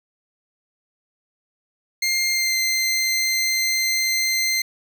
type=tone with pitch glide; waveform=20% pulse; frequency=2111 to 2081 Hz; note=C7 to C7; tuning=+15 to -10 cents; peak=-14 dBFS; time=2.02-4.62 s; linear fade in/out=5 ms; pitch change=-25 cents; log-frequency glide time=2.31-2.56 s; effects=none